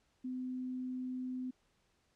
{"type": "tone", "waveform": "sine", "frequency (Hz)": 254.7, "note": "C4", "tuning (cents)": -46, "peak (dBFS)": -37, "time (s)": [0.24, 1.51], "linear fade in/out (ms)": 10, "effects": ["pink hiss -75 dBFS RMS until 2.15 s", "low-pass 8000 Hz 12 dB/octave"]}